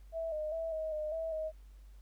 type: tone with pitch steps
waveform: sine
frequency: 655 / 614 / 654 / 632 / 612 / 650 / 629 Hz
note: E5 / D#5 / E5 / D#5 / D#5 / E5 / D#5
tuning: -11 / -23 / -14 / +27 / -29 / -24 / +19 cents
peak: -34 dBFS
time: 0.12-1.52 s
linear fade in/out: 50 ms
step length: 200 ms
effects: added 49 Hz sine -51 dBFS peak until 2.01 s + pink hiss -71 dBFS RMS until 2.01 s